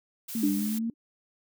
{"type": "noise", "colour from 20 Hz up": "blue", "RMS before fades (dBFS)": -38, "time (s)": [0.28, 0.79], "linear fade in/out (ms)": 10}
{"type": "exponential two-way sweep", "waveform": "sine", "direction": "down then up", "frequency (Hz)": [233.1, 198.5, 233.1], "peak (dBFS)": -27, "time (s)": [0.35, 0.9], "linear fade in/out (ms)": 2, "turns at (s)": 0.5}
{"type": "tone with exponential decay", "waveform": "sine", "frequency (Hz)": 293.7, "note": "D4", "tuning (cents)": 0, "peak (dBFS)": -20, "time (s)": [0.43, 0.94], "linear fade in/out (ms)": 5, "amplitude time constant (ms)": 110}
{"effects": []}